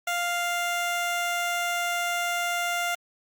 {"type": "tone", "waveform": "15% pulse", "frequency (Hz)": 698.5, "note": "F5", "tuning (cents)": 0, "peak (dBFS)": -19, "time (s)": [0.07, 2.95], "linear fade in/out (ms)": 5, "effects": ["Opus 48 kbps"]}